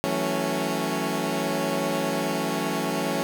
15% pulse chord, F# minor seventh, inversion third, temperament equal with one note detuned, 162.54 / 185 / 220 / 277.2 Hz, E3 / F#3 / A3 / C#4, -24 / 0 / 0 / 0 cents, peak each -25 / -24 / -24 / -22 dBFS, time 0.04-3.23 s, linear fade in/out 0 ms, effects none

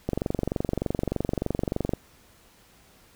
click train, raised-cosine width 2 ms, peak -12 dBFS, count 44, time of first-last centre 0.09-1.935 s, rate 23.3 Hz, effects pink hiss -57 dBFS RMS until 3.15 s

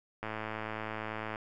click train, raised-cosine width 0.5 ms, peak -22 dBFS, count 124, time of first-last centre 0.23-1.358 s, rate 109 Hz, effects none

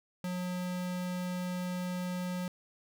square tone, 180.5 Hz, F#3, 43 cents flat, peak -34 dBFS, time 0.24-2.48 s, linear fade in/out 2 ms, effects none

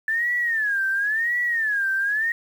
sine tone with vibrato, 1743 Hz, A6, 17 cents flat, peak -20 dBFS, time 0.08-2.32 s, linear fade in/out 2 ms, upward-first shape sine, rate 0.95 Hz, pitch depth 190 cents each way, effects 8-bit

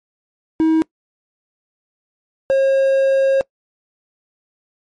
triangle tone pair in turn, 319.6 / 539.7 Hz, D#4 / C#5, +47 / -46 cents, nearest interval major sixth, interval 907 cents, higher second, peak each -9 / -9 dBFS, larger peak neither, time 0.6-0.82 / 2.5-3.41 s, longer second, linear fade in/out 0 ms, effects noise-tail reverb RT60 0.1 s tail -23 dB re dry + MP3 48 kbps

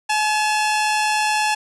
sawtooth tone pair together, 853 / 2708 Hz, G#5 / E7, +46 / +46 cents, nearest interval octave + minor sixth, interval 2000 cents, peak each -14 / -22 dBFS, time 0.09-1.55 s, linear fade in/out 10 ms, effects resampled to 24000 Hz + 8-bit

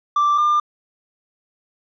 triangle tone pair in turn, 1174.7 / 1199.4 Hz, D6 / D6, 0 / +36 cents, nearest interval unison, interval 36 cents, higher second, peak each -11 dBFS, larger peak neither, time 0.16-0.38 / 0.38-0.6 s, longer neither, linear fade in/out 5 ms, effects tanh soft clip ceiling -9 dBFS + resampled to 16000 Hz

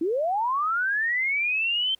sine linear sweep, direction up, 302.9 to 3136 Hz, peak -22 dBFS, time 0.01-1.95 s, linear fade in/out 5 ms, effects pink hiss -64 dBFS RMS until 1.99 s

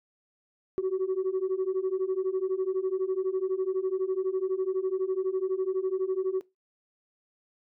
sine beating tone pair, 370.6 / 382.6 Hz, F#4 / G4, +3 / -42 cents, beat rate 12 Hz, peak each -27 dBFS, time 0.78-6.41 s, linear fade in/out 0 ms, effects noise-tail reverb RT60 0.2 s tail -20 dB re dry + tanh soft clip ceiling -22 dBFS

